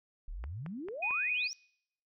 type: exponential sweep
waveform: sine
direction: up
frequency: 32.7 to 5900 Hz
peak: -38 dBFS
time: 0.28-1.53 s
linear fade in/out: 0 ms
type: click train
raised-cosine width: 0.5 ms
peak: -31 dBFS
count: 4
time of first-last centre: 0.44-1.108 s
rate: 4.49 Hz
type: tone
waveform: sine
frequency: 2484 Hz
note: D#7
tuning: 3 cents flat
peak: -30 dBFS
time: 1.02-1.48 s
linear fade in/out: 10 ms
effects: noise-tail reverb RT60 0.7 s tail -25 dB re dry